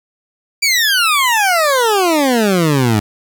20% pulse exponential sweep, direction down, 2366 to 101.4 Hz, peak -6 dBFS, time 0.62-3 s, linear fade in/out 10 ms, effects 8-bit

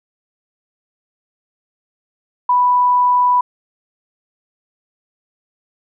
sine tone, 987.8 Hz, B5, in tune, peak -10 dBFS, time 2.49-3.41 s, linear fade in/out 5 ms, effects none

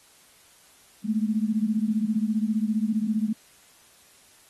sine beating tone pair, 211.4 / 226.4 Hz, G#3 / A3, +31 / +50 cents, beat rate 15 Hz, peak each -24 / -26 dBFS, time 1.04-3.33 s, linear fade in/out 20 ms, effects white hiss -56 dBFS RMS until 4.49 s + AAC 32 kbps

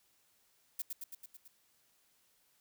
violet noise with echo, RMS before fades -37 dBFS, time 0.79-0.82 s, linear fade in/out 5 ms, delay 110 ms, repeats 6, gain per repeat -3 dB, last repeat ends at 1.48 s, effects white hiss -72 dBFS RMS until 2.6 s

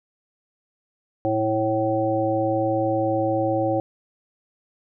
harmonic tone with a mistuned harmonic, 109.5 Hz, A2, 8 cents flat, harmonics 1 / 3 / 5 / 7, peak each -29 / -24 / -23 / -26 dBFS, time 1.25-3.8 s, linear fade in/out 0 ms, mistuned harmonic 1, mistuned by +49 cents, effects none

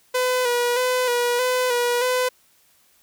sawtooth tone with vibrato, 493.9 Hz, B4, in tune, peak -15 dBFS, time 0.14-2.29 s, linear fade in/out 10 ms, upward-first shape square, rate 1.6 Hz, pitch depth 37 cents each way, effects white hiss -59 dBFS RMS until 3.02 s

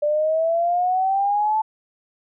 sine exponential sweep, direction up, 587.3 to 880 Hz, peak -17 dBFS, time 0.02-1.62 s, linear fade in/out 10 ms, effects none

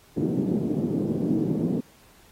white band-pass noise, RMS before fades -25 dBFS, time 0.16-1.81 s, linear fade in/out 20 ms, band 140 to 340 Hz, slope 24 dB/octave, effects pink hiss -56 dBFS RMS until 2.31 s + AAC 48 kbps

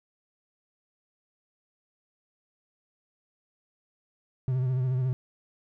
triangle tone with vibrato, 128.5 Hz, C3, 31 cents flat, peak -22 dBFS, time 4.48-5.13 s, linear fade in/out 0 ms, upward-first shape sine, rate 14 Hz, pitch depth 49 cents each way, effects none

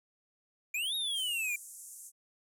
square exponential two-way sweep, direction up then down, 2345 to 3800 to 2345 Hz, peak -32 dBFS, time 0.74-1.56 s, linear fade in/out 5 ms, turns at 0.95 s
pink band-pass noise, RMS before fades -49 dBFS, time 1.13-2.12 s, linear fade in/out 50 ms, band 6800 to 12000 Hz, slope 48 dB/octave
effects none

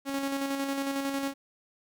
sawtooth tone with tremolo, 275.4 Hz, C#4, 11 cents flat, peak -24 dBFS, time 0.05-1.34 s, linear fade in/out 50 ms, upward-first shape square, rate 11 Hz, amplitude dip 35%, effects none

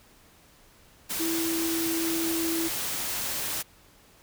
sine tone in noise, 329.6 Hz, E4, in tune, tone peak -27 dBFS, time 1.19-2.69 s, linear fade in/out 20 ms, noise white, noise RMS -31 dBFS, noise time 1.09-3.63 s, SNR +1 dB, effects pink hiss -57 dBFS RMS until 4.22 s

